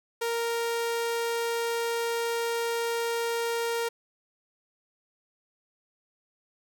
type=tone; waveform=sawtooth; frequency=465.4 Hz; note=A#4; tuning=3 cents flat; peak=-23 dBFS; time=0.21-3.89 s; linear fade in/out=10 ms; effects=none